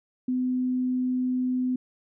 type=tone; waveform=sine; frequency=253.3 Hz; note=B3; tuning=44 cents sharp; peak=-23 dBFS; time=0.28-1.76 s; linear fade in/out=5 ms; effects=none